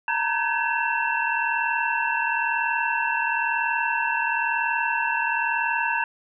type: tone cluster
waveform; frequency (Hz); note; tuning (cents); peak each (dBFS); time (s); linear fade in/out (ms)
sine; 906 / 947 / 1537 / 1679 / 2692; A#5 / A#5 / G6 / G#6 / E7; -50 / +27 / -35 / +18 / +36; -28; 0.08-6.04; 2
effects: none